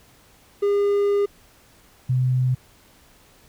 triangle / sine tone pair in turn, 405.2 / 127.63 Hz, G#4 / C3, -43 / -43 cents, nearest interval octave + minor sixth, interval 2000 cents, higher first, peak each -15 / -17 dBFS, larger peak first, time 0.62-1.26 / 2.09-2.55 s, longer first, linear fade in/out 10 ms, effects pink hiss -54 dBFS RMS until 3.48 s

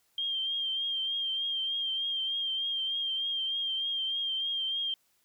sine tone with vibrato, 3189 Hz, G7, 29 cents sharp, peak -29 dBFS, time 0.18-4.94 s, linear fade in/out 2 ms, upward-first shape triangle, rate 3.3 Hz, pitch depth 43 cents each way, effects white hiss -71 dBFS RMS until 5.24 s

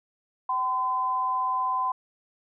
sine tone pair together, 764.1 / 1020 Hz, G5 / C6, -44 / -44 cents, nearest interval perfect fourth, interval 500 cents, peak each -32 / -24 dBFS, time 0.49-1.92 s, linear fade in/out 5 ms, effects none

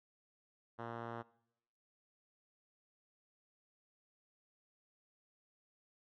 5% pulse tone with low-pass filter, 116.54 Hz, A#2, in tune, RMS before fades -45 dBFS, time 0.78-1.23 s, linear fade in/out 20 ms, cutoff 1500 Hz, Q 0.82, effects noise-tail reverb RT60 0.8 s tail -21 dB re dry

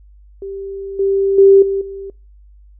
sine tone with level steps, 392 Hz, G4, in tune, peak -24 / -12 / -4 / -15 / -26 dBFS, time 0.42-2.1 s, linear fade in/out 2 ms, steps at 0.99 / 1.38 / 1.62 / 1.81 s, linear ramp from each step 5 ms, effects noise-tail reverb RT60 0.3 s tail -24 dB re dry + added 50 Hz sine -41 dBFS peak until 2.79 s

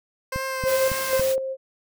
15% pulse tone with vibrato, 523.3 Hz, C5, in tune, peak -20 dBFS, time 0.32-1.21 s, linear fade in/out 5 ms, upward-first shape triangle, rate 1.9 Hz, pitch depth 27 cents each way
click train, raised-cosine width 5 ms, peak -18 dBFS, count 4, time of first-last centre 0.36-1.196 s, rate 3.59 Hz
sine tone with tremolo, 530 Hz, C5, 22 cents sharp, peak -19 dBFS, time 0.63-1.57 s, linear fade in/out 50 ms, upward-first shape square, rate 2 Hz, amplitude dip 55%
white noise, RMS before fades -31 dBFS, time 0.65-1.36 s, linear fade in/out 50 ms
effects none

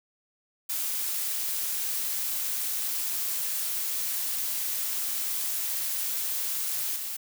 blue noise with level steps, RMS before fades -30 / -34 dBFS, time 0.69-7.17 s, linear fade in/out 10 ms, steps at 6.96 s, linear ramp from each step 2 ms, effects none

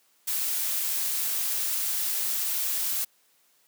blue noise, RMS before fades -28 dBFS, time 0.27-3.05 s, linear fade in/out 10 ms, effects white hiss -65 dBFS RMS until 3.67 s + high-pass 200 Hz 12 dB/octave

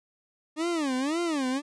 40% pulse tone with vibrato, 297 Hz, D4, 20 cents sharp, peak -25 dBFS, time 0.56-1.62 s, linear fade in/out 50 ms, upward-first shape sine, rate 1.9 Hz, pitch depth 270 cents each way, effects resampled to 22050 Hz

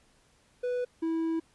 triangle tone pair in turn, 493.9 / 326.4 Hz, B4 / E4, 0 / -17 cents, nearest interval perfect fifth, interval 717 cents, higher first, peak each -26 / -25 dBFS, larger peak second, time 0.63-0.85 / 1.02-1.4 s, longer second, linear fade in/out 10 ms, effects pink hiss -65 dBFS RMS until 1.54 s + resampled to 24000 Hz

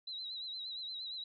sine tone with vibrato, 3951 Hz, B7, in tune, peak -40 dBFS, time 0.07-1.24 s, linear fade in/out 5 ms, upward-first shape sine, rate 8.6 Hz, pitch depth 68 cents each way, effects none

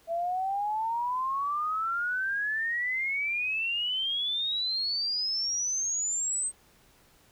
sine exponential sweep, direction up, 659.3 to 8372 Hz, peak -27 dBFS, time 0.07-6.52 s, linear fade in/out 50 ms, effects pink hiss -61 dBFS RMS until 7.31 s

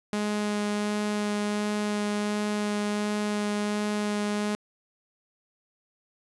sawtooth tone with vibrato, 208.3 Hz, G#3, 5 cents sharp, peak -22 dBFS, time 0.13-4.55 s, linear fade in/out 0 ms, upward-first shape sine, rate 1.4 Hz, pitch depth 8 cents each way, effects resampled to 24000 Hz + 10-bit

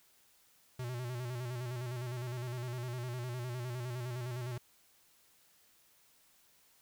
square tone with vibrato, 123.47 Hz, B2, in tune, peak -38 dBFS, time 0.79-4.58 s, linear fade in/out 5 ms, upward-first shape square, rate 9.8 Hz, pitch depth 54 cents each way, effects white hiss -67 dBFS RMS until 6.81 s

